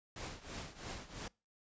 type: noise with tremolo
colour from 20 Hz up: pink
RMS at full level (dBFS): -43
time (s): 0.16-1.28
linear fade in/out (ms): 2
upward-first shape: triangle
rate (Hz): 3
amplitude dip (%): 85
effects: noise-tail reverb RT60 0.3 s tail -26 dB re dry + resampled to 16000 Hz